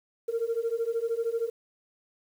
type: beating tone pair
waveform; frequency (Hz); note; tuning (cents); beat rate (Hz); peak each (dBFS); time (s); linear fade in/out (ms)
sine; 453.5 / 466.5; A#4 / A#4; -48 / +1; 13; -29 / -28; 0.28-1.5; 10
effects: tanh soft clip ceiling -21 dBFS + 9-bit